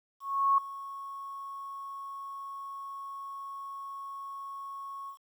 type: tone with ADSR envelope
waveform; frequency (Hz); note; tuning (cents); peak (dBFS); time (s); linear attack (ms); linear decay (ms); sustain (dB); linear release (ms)
sine; 1101; C#6; -12; -20; 0.2-5.18; 380; 4; -18; 97
effects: 10-bit